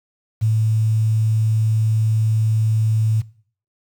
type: tone with quantisation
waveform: sine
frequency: 110 Hz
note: A2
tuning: in tune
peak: -14 dBFS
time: 0.41-3.22 s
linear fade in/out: 20 ms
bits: 7
effects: noise-tail reverb RT60 0.5 s tail -20 dB re dry